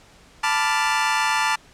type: chord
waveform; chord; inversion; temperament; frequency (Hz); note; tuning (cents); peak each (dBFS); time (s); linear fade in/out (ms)
25% pulse; B half-diminished seventh; third; equal; 880 / 987.8 / 1174.7 / 1396.9; A5 / B5 / D6 / F6; 0 / 0 / 0 / 0; -18 / -23 / -22 / -23; 0.43-1.56; 10
effects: pink hiss -51 dBFS RMS until 1.73 s + low-pass 8000 Hz 12 dB/octave